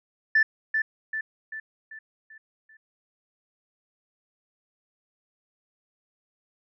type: tone with echo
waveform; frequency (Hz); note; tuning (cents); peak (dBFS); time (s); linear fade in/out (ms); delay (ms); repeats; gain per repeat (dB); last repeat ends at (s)
sine; 1760; A6; 0; -15; 0.35-0.43; 5; 390; 6; -6; 2.77
effects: tanh soft clip ceiling -13 dBFS